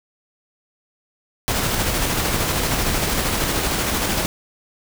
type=noise with tremolo; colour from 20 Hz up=pink; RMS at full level=-20 dBFS; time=1.48-4.26 s; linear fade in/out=0 ms; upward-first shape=square; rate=13 Hz; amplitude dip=25%; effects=none